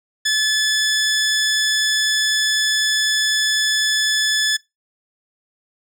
15% pulse tone, 1728 Hz, A6, 32 cents flat, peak -9 dBFS, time 0.25-4.57 s, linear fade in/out 10 ms, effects noise-tail reverb RT60 0.2 s tail -21 dB re dry + low-pass 12000 Hz 12 dB/octave

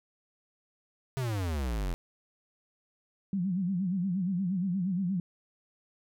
square exponential sweep, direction down, 137.5 to 41.2 Hz, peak -30 dBFS, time 1.17-1.94 s, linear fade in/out 0 ms
sine tone with vibrato, 185 Hz, F#3, in tune, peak -27 dBFS, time 3.33-5.2 s, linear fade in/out 2 ms, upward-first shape sine, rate 8.5 Hz, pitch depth 130 cents each way
effects none

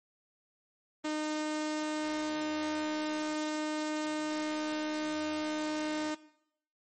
sawtooth tone, 306.3 Hz, D#4, 27 cents flat, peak -28 dBFS, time 1.04-6.15 s, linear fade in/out 10 ms, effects noise-tail reverb RT60 0.7 s tail -17 dB re dry + MP3 32 kbps

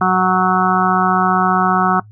harmonic tone, 185 Hz, F#3, in tune, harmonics 1 / 2 / 4 / 5 / 6 / 7 / 8, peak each -18 / -23 / -17 / -23 / -19 / -17 / -23 dBFS, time 0.01-2 s, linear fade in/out 5 ms, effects noise-tail reverb RT60 0.1 s tail -20 dB re dry + added 106 Hz sine -38 dBFS peak until 2.11 s

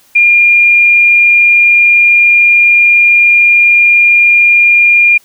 sine tone, 2409 Hz, D7, 43 cents sharp, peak -3 dBFS, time 0.15-5.18 s, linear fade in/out 10 ms, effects white hiss -47 dBFS RMS until 5.24 s

